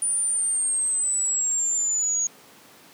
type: exponential sweep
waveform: sine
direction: down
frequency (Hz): 9490 to 6645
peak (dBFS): -21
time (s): 0.02-2.27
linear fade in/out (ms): 2
effects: pink hiss -50 dBFS RMS until 2.93 s + high-pass 200 Hz 12 dB/octave